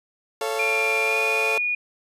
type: chord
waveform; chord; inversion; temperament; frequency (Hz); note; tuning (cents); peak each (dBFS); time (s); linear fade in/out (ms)
30% pulse; A augmented; none; equal with one note detuned; 440 / 554.4 / 688.4; A4 / C#5 / E#5; 0 / 0 / -25; -24 / -27 / -28; 0.41-1.58; 2
type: tone with pitch glide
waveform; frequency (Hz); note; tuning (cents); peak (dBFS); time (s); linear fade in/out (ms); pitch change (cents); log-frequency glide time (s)
sine; 2389 to 2449; D7 to D#7; +29 to -28; -21; 0.59-1.75; 5; +43; 1.05-1.18
effects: resampled to 32000 Hz